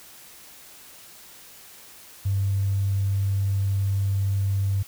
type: tone with tanh clipping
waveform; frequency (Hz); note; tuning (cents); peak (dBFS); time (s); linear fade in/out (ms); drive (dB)
triangle; 98.4; G2; +7; -20; 2.25-4.83; 10; 2
effects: white hiss -47 dBFS RMS until 4.87 s